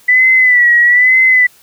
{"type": "tone with vibrato", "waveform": "sine", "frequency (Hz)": 1978, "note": "B6", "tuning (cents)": 2, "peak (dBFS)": -5, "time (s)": [0.08, 1.47], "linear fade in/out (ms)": 10, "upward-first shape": "sine", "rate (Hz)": 1.1, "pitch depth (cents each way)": 64, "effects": ["white hiss -46 dBFS RMS until 1.62 s"]}